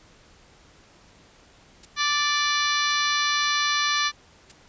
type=noise bursts; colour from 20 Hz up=blue; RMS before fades=-39 dBFS; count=6; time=1.83-4.518 s; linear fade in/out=5 ms; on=23 ms; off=510 ms
type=harmonic tone; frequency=586 Hz; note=D5; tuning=4 cents flat; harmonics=2 / 3 / 4 / 5 / 6 / 7 / 8 / 9 / 10; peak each=-26 / -27 / -30 / -34 / -29 / -29 / -35 / -37 / -33 dBFS; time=1.96-4.12 s; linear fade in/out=50 ms
effects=pink hiss -54 dBFS RMS until 4.68 s + resampled to 16000 Hz